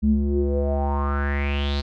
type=tone with low-pass filter sweep; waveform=square; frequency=70.9 Hz; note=C#2; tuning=40 cents sharp; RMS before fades=-22 dBFS; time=0.02-1.82 s; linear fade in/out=20 ms; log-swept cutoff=190 to 4400 Hz; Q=6.4; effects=none